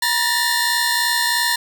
sawtooth tone cluster, 957 / 1765 / 1828 / 4188 Hz, A#5 / A6 / A#6 / C8, +45 / +5 / -34 / +1 cents, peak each -19 dBFS, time 0.02-1.56 s, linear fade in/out 5 ms, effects none

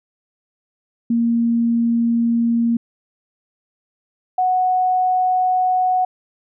sine tone pair in turn, 233.1 / 738 Hz, A#3 / F#5, 0 / -5 cents, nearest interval octave + minor sixth, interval 1995 cents, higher second, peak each -14 dBFS, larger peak neither, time 1.1-2.77 / 4.38-6.05 s, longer neither, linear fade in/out 5 ms, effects none

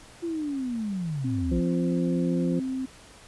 sine linear sweep, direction down, 346.2 to 51.3 Hz, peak -27 dBFS, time 0.22-1.61 s, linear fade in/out 20 ms
sine tone, 261.6 Hz, C4, in tune, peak -27 dBFS, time 1.24-2.86 s, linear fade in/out 10 ms
harmonic tone, 173.2 Hz, F3, 14 cents flat, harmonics 1 / 2 / 3, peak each -25 / -31 / -35 dBFS, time 1.51-2.6 s, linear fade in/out 10 ms
effects pink hiss -50 dBFS RMS until 3.27 s + resampled to 24000 Hz

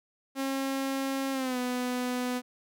sawtooth tone with pitch glide, 270 to 249 Hz, C#4 to B3, -45 to +14 cents, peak -25 dBFS, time 0.35-2.42 s, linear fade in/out 50 ms, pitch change -141 cents, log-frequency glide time 1.32-1.58 s, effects none

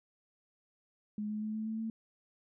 sine tone with pitch steps, 210.2 / 212.8 / 215.4 / 218 / 220.7 / 223.3 Hz, G#3 / G#3 / A3 / A3 / A3 / A3, +21 / +42 / -37 / -16 / +5 / +26 cents, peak -34 dBFS, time 1.18-1.9 s, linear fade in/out 2 ms, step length 120 ms, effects none

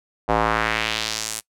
square tone with band-pass filter sweep, 55 Hz, A1, in tune, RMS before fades -23 dBFS, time 0.28-1.41 s, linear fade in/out 20 ms, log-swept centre 740 to 9600 Hz, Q 1.5, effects noise-tail reverb RT60 0.1 s tail -23 dB re dry

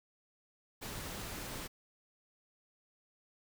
pink noise, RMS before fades -43 dBFS, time 0.81-1.68 s, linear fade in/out 20 ms, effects none

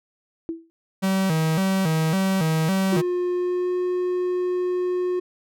sine tone with exponential decay, 329.6 Hz, E4, in tune, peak -22 dBFS, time 0.49-0.7 s, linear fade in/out 0 ms, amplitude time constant 45 ms
45% pulse tone with vibrato, 174.61 Hz, F3, in tune, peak -19 dBFS, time 1.02-3.02 s, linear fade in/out 20 ms, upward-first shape square, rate 1.8 Hz, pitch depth 160 cents each way
triangle tone with pitch glide, 357.4 to 361.3 Hz, F4 to F#4, +40 to -41 cents, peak -19 dBFS, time 2.92-5.2 s, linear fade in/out 10 ms, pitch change +19 cents, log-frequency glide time 3.34-3.73 s
effects none

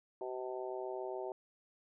harmonic tone, 127.3 Hz, C3, 47 cents flat, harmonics 3 / 4 / 5 / 6 / 7, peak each -41 / -47 / -44 / -49 / -48 dBFS, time 0.21-1.32 s, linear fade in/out 2 ms, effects none

